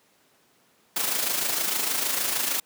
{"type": "noise with amplitude modulation", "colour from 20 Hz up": "white", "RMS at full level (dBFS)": -24, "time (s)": [0.96, 2.6], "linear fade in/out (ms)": 5, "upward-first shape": "sine", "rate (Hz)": 26.5, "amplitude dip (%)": 50, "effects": ["pink hiss -62 dBFS RMS until 2.65 s", "high-pass 200 Hz 12 dB/octave"]}